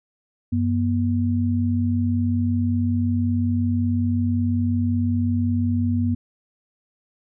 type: tone pair together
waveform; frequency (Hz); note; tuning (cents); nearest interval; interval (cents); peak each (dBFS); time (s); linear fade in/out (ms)
sine; 95.44 / 240.9; G2 / B3; -46 / -43; octave + major third; 1603; -21; 0.52-6.15; 10
effects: none